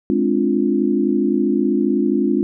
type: chord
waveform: sine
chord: D half-diminished seventh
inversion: second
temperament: equal with one note detuned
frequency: 210.1 / 261.6 / 293.7 / 349.2 Hz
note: Ab3 / C4 / D4 / F4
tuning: +20 / 0 / 0 / 0 cents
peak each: -20 dBFS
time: 0.1-2.43 s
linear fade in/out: 0 ms
effects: none